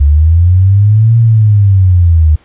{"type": "linear two-way sweep", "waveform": "sine", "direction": "up then down", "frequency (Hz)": [69.3, 116.54, 75.3], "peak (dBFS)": -3, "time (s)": [0, 2.36], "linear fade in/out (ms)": 10, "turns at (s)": 1.18, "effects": ["pink hiss -47 dBFS RMS until 2.44 s", "resampled to 8000 Hz"]}